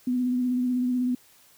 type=tone with vibrato; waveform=sine; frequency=249.6 Hz; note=B3; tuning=19 cents sharp; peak=-22 dBFS; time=0.07-1.15 s; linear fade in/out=5 ms; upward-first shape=sine; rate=16 Hz; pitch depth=26 cents each way; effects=white hiss -57 dBFS RMS until 1.57 s